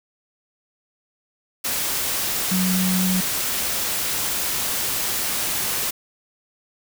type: tone in noise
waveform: sine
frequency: 185.3 Hz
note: F#3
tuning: 3 cents sharp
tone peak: -19 dBFS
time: 2.51-3.21 s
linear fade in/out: 10 ms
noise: white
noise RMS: -24 dBFS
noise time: 1.64-5.91 s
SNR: +2 dB
effects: none